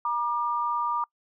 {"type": "tone pair together", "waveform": "sine", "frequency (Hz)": [953, 1196.6], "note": ["A#5", "D6"], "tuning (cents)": [38, 32], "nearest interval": "major third", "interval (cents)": 394, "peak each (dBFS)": -27, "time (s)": [0.05, 1.04], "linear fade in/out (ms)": 2, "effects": ["noise-tail reverb RT60 0.1 s tail -26 dB re dry"]}